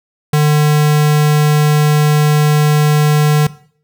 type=tone; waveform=square; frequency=150 Hz; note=D3; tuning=37 cents sharp; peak=-9 dBFS; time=0.33-3.47 s; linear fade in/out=5 ms; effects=noise-tail reverb RT60 0.5 s tail -17 dB re dry